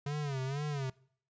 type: tone with vibrato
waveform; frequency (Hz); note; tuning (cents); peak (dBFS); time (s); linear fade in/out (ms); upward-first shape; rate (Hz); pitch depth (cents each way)
square; 140; C#3; +18; -34; 0.06-0.9; 5; sine; 2.1; 120
effects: noise-tail reverb RT60 0.6 s tail -23 dB re dry + resampled to 16000 Hz